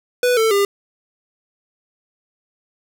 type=tone with pitch steps; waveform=square; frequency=493.9 / 445.1 / 401.2 Hz; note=B4 / A4 / G4; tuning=0 / +20 / +40 cents; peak=-14 dBFS; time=0.23-0.65 s; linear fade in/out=2 ms; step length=140 ms; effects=none